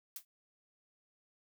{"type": "noise with exponential decay", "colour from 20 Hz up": "blue", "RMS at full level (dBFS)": -39, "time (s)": [0.16, 0.25], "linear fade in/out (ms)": 2, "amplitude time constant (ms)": 19, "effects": []}